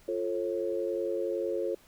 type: chord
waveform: sine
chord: F augmented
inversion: none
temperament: equal with one note detuned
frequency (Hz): 349.2 / 440 / 542.3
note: F4 / A4 / C#5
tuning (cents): 0 / 0 / -38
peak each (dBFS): -33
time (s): 0.08-1.75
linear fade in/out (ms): 5
effects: pink hiss -60 dBFS RMS until 1.87 s